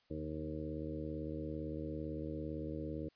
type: harmonic tone with a mistuned harmonic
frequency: 77.78 Hz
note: D#2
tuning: in tune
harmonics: 1 / 2 / 3 / 4 / 5 / 6 / 7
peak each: -46 / -46 / -49 / -43 / -51 / -47 / -49 dBFS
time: 0.1-3.09 s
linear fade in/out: 10 ms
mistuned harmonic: 2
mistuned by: -47 cents
effects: white hiss -73 dBFS RMS until 3.15 s + resampled to 11025 Hz